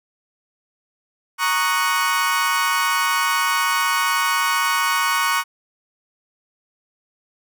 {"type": "chord", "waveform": "30% pulse", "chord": "D# minor seventh", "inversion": "second", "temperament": "equal", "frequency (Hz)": [932.3, 1108.7, 1244.5, 1480], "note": ["A#5", "C#6", "D#6", "F#6"], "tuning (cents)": [0, 0, 0, 0], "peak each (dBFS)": [-22, -18, -24, -21], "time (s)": [1.38, 5.44], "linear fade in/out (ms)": 50, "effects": []}